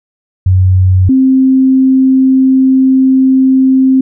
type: tone pair in turn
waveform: sine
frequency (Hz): 93 / 263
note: F#2 / C4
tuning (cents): +9 / +9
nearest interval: octave + tritone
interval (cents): 1800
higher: second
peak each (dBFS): -4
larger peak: neither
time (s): 0.46-1.09 / 1.09-4.01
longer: second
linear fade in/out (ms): 5
effects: none